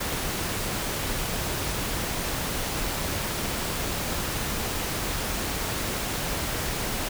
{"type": "noise", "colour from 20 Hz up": "pink", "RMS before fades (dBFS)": -29, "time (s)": [0, 7.09], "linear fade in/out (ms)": 10, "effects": []}